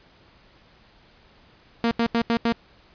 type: tone bursts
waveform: sawtooth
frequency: 232.5 Hz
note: A#3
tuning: 4 cents flat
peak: -15 dBFS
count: 5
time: 1.84-2.523 s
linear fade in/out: 0 ms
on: 71 ms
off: 82 ms
effects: pink hiss -55 dBFS RMS until 2.94 s + resampled to 11025 Hz